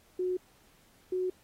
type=tone pair in turn; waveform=sine; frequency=365.4 / 368.2 Hz; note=F#4 / F#4; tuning=-22 / -8 cents; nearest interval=unison; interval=14 cents; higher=second; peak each=-28 dBFS; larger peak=neither; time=0.19-0.37 / 1.12-1.3 s; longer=neither; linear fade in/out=5 ms; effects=pink hiss -64 dBFS RMS until 1.43 s + AAC 48 kbps